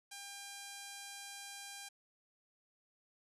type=tone; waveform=5% pulse; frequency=800 Hz; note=G5; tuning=35 cents sharp; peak=-35 dBFS; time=0.11-1.89 s; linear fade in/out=10 ms; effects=resampled to 32000 Hz